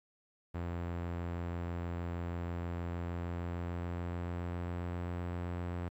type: tone with pitch glide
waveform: sawtooth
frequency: 86.3 to 87.76 Hz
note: F2 to F2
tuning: -20 to +9 cents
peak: -32 dBFS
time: 0.54-5.89 s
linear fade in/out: 10 ms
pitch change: +29 cents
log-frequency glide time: 2.81-5.08 s
effects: low-pass 2000 Hz 12 dB/octave + 12-bit